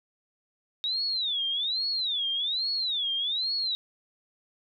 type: tone with vibrato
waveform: sine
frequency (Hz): 3729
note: A#7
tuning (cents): 0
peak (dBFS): -26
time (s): 0.84-3.75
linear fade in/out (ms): 0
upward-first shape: sine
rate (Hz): 1.2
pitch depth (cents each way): 270
effects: none